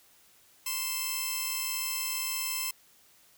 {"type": "tone pair together", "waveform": "5% pulse", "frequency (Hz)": [1046.5, 2637], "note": ["C6", "E7"], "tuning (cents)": [0, 0], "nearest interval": "octave + major third", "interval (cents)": 1600, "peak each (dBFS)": -23, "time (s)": [0.66, 2.71], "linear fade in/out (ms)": 5, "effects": ["white hiss -61 dBFS RMS until 3.37 s"]}